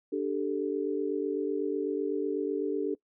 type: chord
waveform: sine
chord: D suspended fourth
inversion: none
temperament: equal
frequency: 293.7 / 392 / 440 Hz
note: D4 / G4 / A4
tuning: 0 / 0 / 0 cents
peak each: -32 dBFS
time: 0.12-2.95 s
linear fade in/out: 10 ms
effects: noise-tail reverb RT60 0.1 s tail -21 dB re dry